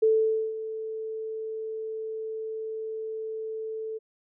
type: tone with ADSR envelope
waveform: sine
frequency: 440.4 Hz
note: A4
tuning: 2 cents sharp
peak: -17 dBFS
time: 0.02-3.99 s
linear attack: 11 ms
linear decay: 500 ms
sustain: -14 dB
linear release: 23 ms
effects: none